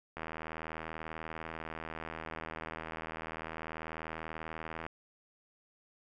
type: click train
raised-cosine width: 0.5 ms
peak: -25 dBFS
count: 378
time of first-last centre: 0.17-4.865 s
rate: 80.3 Hz
effects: none